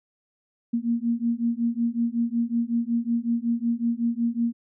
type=beating tone pair; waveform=sine; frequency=231.5 / 236.9 Hz; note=A#3 / A#3; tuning=-12 / +28 cents; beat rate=5.4 Hz; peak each=-25 dBFS; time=0.73-4.53 s; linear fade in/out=10 ms; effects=none